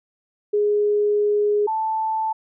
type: tone pair in turn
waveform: sine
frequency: 415.3 / 880 Hz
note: G#4 / A5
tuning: 0 / 0 cents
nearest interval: octave + minor second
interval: 1300 cents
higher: second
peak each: -16 / -20 dBFS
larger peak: first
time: 0.53-1.67 / 1.67-2.33 s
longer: first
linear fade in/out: 10 ms
effects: none